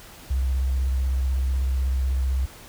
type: tone with vibrato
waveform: sine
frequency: 65.41 Hz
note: C2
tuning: in tune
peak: -20 dBFS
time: 0.3-2.46 s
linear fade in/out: 10 ms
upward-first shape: sine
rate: 16 Hz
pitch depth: 49 cents each way
effects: pink hiss -45 dBFS RMS until 2.68 s